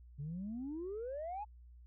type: exponential sweep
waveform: sine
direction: up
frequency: 136.3 to 872 Hz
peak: -38 dBFS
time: 0.18-1.45 s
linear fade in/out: 20 ms
effects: tanh soft clip ceiling -36 dBFS + added 60 Hz sine -54 dBFS peak until 1.86 s